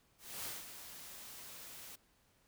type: noise with ADSR envelope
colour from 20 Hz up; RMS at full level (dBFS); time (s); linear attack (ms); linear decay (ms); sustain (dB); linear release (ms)
white; -42; 0.18-1.96; 270; 190; -9; 10
effects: pink hiss -72 dBFS RMS until 2.47 s

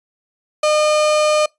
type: tone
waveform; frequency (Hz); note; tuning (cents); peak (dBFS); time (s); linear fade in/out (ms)
35% pulse; 608; D#5; -40; -11; 0.63-1.46; 5
effects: noise-tail reverb RT60 0.2 s tail -26 dB re dry + resampled to 22050 Hz

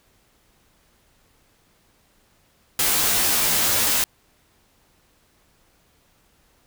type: noise with comb filter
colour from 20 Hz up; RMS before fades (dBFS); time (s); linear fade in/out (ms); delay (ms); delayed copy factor
white; -20; 2.79-4.04; 2; 15; -0.85
effects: pink hiss -61 dBFS RMS until 6.66 s

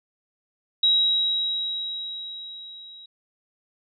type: tone with level ramp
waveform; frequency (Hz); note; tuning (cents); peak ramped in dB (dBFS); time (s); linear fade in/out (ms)
sine; 3842; B7; -48; -15 to -42; 0.83-3.06; 5
effects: none

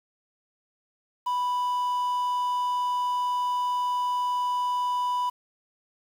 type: tone with quantisation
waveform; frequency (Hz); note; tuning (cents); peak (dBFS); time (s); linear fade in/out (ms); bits
triangle; 987.8; B5; 0; -22; 1.26-5.3; 10; 8
effects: none

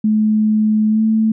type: tone with pitch glide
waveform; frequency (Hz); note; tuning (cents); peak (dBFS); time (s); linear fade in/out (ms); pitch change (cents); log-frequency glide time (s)
sine; 215.1 to 219.9; A3 to A3; -39 to -1; -11; 0.04-1.32; 5; +38; 0.89-1.02
effects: none

